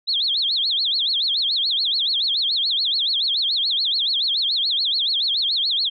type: tone with vibrato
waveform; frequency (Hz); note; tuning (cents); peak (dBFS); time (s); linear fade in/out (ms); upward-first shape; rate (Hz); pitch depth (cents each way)
sine; 3729; A#7; 0; -18; 0.07-5.9; 20; sine; 7; 280
effects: none